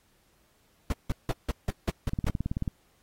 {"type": "noise bursts", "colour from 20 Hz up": "brown", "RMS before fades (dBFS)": -26, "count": 8, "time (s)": [0.9, 2.29], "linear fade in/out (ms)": 2, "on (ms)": 25, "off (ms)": 170}
{"type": "click train", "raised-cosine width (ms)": 5, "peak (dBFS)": -17, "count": 12, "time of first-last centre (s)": [2.08, 2.678], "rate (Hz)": 18.4}
{"effects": ["pink hiss -67 dBFS RMS until 3.02 s", "AAC 48 kbps"]}